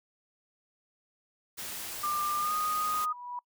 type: noise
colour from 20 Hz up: white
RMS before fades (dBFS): -39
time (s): 1.57-3.06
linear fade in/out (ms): 20
type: tone with pitch glide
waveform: sine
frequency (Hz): 1193 to 1240.1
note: D6 to D#6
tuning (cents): +27 to -6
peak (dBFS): -28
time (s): 2.03-3.13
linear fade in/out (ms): 10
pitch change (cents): +67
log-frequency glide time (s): 2.37-2.53
type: tone with exponential growth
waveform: sine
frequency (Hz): 977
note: B5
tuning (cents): -19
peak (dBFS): -33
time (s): 2.56-3.39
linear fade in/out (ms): 2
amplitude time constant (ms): 180
effects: noise-tail reverb RT60 0.1 s tail -25 dB re dry